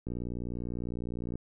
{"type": "click train", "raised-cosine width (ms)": 3, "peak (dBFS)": -24, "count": 78, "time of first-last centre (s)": [0.07, 1.355], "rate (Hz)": 59.9, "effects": []}